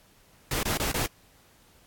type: noise bursts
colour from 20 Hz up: pink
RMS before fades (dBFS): -28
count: 4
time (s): 0.51-1.062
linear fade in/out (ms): 2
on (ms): 120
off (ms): 24
effects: pink hiss -59 dBFS RMS until 1.86 s + AAC 64 kbps